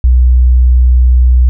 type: tone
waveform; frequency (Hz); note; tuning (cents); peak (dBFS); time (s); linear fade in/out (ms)
sine; 62.1; B1; +10; -3; 0.04-1.49; 0
effects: none